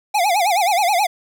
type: tone with vibrato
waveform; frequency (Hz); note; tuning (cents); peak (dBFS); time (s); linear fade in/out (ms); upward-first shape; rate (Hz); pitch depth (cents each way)
square; 763; G5; -47; -15; 0.14-1.07; 10; sine; 9.4; 200
effects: none